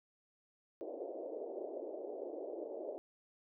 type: band-pass noise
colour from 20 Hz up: white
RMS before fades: -44 dBFS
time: 0.81-2.98 s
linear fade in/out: 0 ms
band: 320 to 630 Hz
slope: 48 dB/octave
effects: none